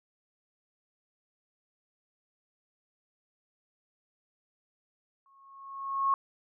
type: tone with exponential growth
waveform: sine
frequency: 1093 Hz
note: C#6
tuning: 25 cents flat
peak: -21 dBFS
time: 5.26-6.14 s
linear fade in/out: 1 ms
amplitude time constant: 190 ms
effects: none